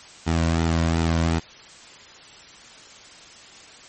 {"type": "tone with flanger", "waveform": "sawtooth", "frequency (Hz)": 82.41, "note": "E2", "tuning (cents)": 0, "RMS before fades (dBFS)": -21, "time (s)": [0.26, 1.4], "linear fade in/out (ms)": 20, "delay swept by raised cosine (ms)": [1.8, 2.41], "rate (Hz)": 2.7, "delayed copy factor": -0.55, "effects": ["white hiss -45 dBFS RMS until 3.88 s", "MP3 32 kbps"]}